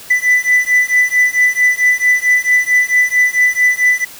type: beating tone pair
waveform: triangle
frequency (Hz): 1989 / 1993.5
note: B6 / B6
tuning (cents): +12 / +16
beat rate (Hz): 4.5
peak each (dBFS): -11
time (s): 0.1-4.05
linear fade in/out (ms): 10
effects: white hiss -35 dBFS RMS until 4.19 s